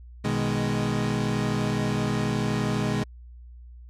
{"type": "chord", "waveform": "30% pulse", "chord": "G# minor", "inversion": "first", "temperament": "equal", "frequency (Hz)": [123.47, 155.56, 207.7], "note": ["B2", "D#3", "G#3"], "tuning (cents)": [0, 0, 0], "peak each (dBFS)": [-25, -27, -25], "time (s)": [0.24, 3.04], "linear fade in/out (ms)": 10, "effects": ["added 60 Hz sine -42 dBFS peak until 3.89 s", "low-pass 8000 Hz 12 dB/octave"]}